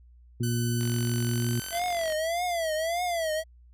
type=harmonic tone; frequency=119.1 Hz; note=A#2; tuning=38 cents sharp; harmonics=1 / 2 / 3; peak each=-26 / -31 / -36 dBFS; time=0.4-1.6 s; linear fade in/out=5 ms
type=tone with pitch glide; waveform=5% pulse; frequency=1507 to 1529.8 Hz; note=F#6 to G6; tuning=+31 to -43 cents; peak=-24 dBFS; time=0.43-1.79 s; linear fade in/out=5 ms; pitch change=+26 cents; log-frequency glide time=1.3-1.51 s
type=click train; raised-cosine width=0.2 ms; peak=-23 dBFS; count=61; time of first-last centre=0.81-2.123 s; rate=45.7 Hz
type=tone with vibrato; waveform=square; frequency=667 Hz; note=E5; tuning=20 cents sharp; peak=-27 dBFS; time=1.71-3.44 s; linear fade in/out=50 ms; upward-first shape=triangle; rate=1.7 Hz; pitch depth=150 cents each way
effects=added 60 Hz sine -51 dBFS peak until 3.73 s + resampled to 32000 Hz